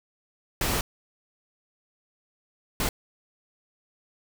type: noise bursts at uneven times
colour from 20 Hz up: pink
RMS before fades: -26 dBFS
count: 2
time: 0.61-0.81 / 2.8-2.89 s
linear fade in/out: 2 ms
effects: none